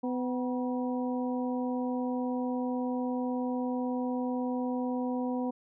harmonic tone with a mistuned harmonic, 250.9 Hz, B3, 28 cents sharp, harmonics 1 / 2 / 3 / 4, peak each -30 / -36 / -40 / -42 dBFS, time 0.03-5.51 s, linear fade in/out 10 ms, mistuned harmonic 4, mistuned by -67 cents, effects none

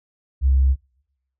sine tone, 66.8 Hz, C2, 36 cents sharp, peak -12 dBFS, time 0.41-0.76 s, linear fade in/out 50 ms, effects noise-tail reverb RT60 0.8 s tail -26 dB re dry + tanh soft clip ceiling -9 dBFS

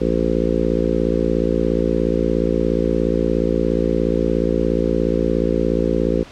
harmonic tone, 57 Hz, A#1, 38 cents flat, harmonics 1 / 3 / 4 / 5 / 6 / 7 / 8 / 9, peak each -24 / -24 / -24 / -24 / -24 / -24 / -24 / -24 dBFS, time 0-6.24 s, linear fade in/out 20 ms, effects pink hiss -41 dBFS RMS until 6.31 s + low-pass 5000 Hz 12 dB/octave

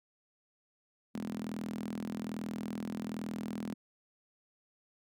sawtooth tone with high-pass filter, 41.2 Hz, E1, in tune, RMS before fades -39 dBFS, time 1.14-3.74 s, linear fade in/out 10 ms, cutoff 220 Hz, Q 7, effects none

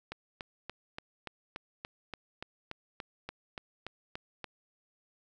click train, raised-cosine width 0.3 ms, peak -23 dBFS, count 16, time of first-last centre 0.12-4.443 s, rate 3.47 Hz, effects none

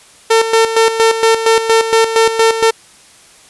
sawtooth tone with tremolo, 450 Hz, A4, 39 cents sharp, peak -3 dBFS, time 0.3-2.71 s, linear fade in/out 10 ms, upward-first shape square, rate 4.3 Hz, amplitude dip 65%, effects white hiss -43 dBFS RMS until 3.49 s + resampled to 24000 Hz

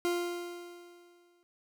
40% pulse tone with exponential decay, 349.2 Hz, F4, in tune, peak -26 dBFS, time 0.05-1.43 s, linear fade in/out 0 ms, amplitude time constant 300 ms, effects none

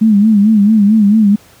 sine tone with vibrato, 210.8 Hz, G#3, 26 cents sharp, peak -5 dBFS, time 0.01-1.36 s, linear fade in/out 10 ms, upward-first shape sine, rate 4.5 Hz, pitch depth 99 cents each way, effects pink hiss -44 dBFS RMS until 1.6 s + high-pass 60 Hz 12 dB/octave

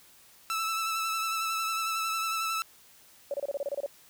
sawtooth tone with vibrato, 1318.5 Hz, E6, in tune, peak -25 dBFS, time 0.5-2.62 s, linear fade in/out 0 ms, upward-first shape sine, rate 11 Hz, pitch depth 23 cents each way
sine tone bursts, 565 Hz, C#5, 33 cents sharp, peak -28 dBFS, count 10, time 3.31-3.862 s, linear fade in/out 2 ms, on 30 ms, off 28 ms
effects white hiss -57 dBFS RMS until 4.09 s

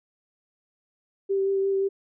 sine tone with vibrato, 390.3 Hz, G4, 8 cents flat, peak -21 dBFS, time 1.29-1.89 s, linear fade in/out 20 ms, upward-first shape sine, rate 5.7 Hz, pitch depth 13 cents each way, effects none

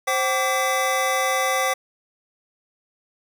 square tone cluster, 525 / 764 / 1161 / 2012 Hz, C5 / G5 / D6 / B6, +6 / -45 / -20 / +32 cents, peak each -26 dBFS, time 0.07-1.74 s, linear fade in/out 10 ms, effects none

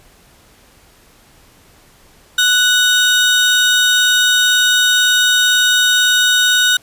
35% pulse tone pair together, 1480 / 3729 Hz, F#6 / A#7, 0 / 0 cents, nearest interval octave + major third, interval 1600 cents, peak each -11 dBFS, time 2.38-6.77 s, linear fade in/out 5 ms, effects pink hiss -48 dBFS RMS until 6.82 s + resampled to 32000 Hz

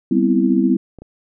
sine chord, C major seventh, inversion second, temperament equal, 196 / 246.9 / 261.6 / 329.6 Hz, G3 / B3 / C4 / E4, 0 / 0 / 0 / 0 cents, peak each -18 dBFS, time 0.11-0.77 s, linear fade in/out 5 ms
clicks, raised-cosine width 2 ms, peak -24 / -23 dBFS, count 2, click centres 0.987 / 1.02 s
effects none

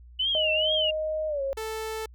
sine tone with vibrato, 2960 Hz, F#7, in tune, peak -23 dBFS, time 0.19-0.91 s, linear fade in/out 10 ms, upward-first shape triangle, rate 2.3 Hz, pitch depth 190 cents each way
sine tone with pitch glide, 622.3 to 544.9 Hz, D#5 to C#5, 0 to -30 cents, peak -26 dBFS, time 0.35-1.53 s, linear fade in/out 0 ms, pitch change -230 cents, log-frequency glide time 1.28-1.42 s
sawtooth tone, 440 Hz, A4, in tune, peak -27 dBFS, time 1.57-2.06 s, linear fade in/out 5 ms
effects added 60 Hz sine -46 dBFS peak until 2.14 s

